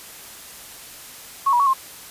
sine tone with pitch steps, 1099 / 965 / 1119 / 1061 Hz, C#6 / B5 / C#6 / C6, -15 / -40 / +16 / +24 cents, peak -14 dBFS, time 1.46-1.736 s, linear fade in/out 10 ms, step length 69 ms, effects white hiss -40 dBFS RMS until 2.1 s + resampled to 32000 Hz

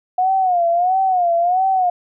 sine tone with vibrato, 722 Hz, F#5, 43 cents flat, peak -13 dBFS, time 0.18-1.9 s, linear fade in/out 5 ms, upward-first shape sine, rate 1.5 Hz, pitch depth 110 cents each way, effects none

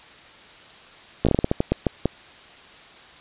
slowing click train, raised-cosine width 2 ms, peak -5 dBFS, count 12, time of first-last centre 1.25-2.056 s, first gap 16 ms, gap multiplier 1.28, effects white hiss -46 dBFS RMS until 3.2 s + resampled to 8000 Hz

